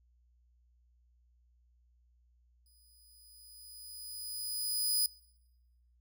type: tone with exponential growth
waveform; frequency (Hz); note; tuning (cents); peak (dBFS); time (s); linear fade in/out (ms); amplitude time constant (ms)
15% pulse; 4978; D#8; 0; -20; 2.66-5.06; 1; 520
effects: noise-tail reverb RT60 1.0 s tail -24 dB re dry + added 60 Hz sine -65 dBFS peak until 6 s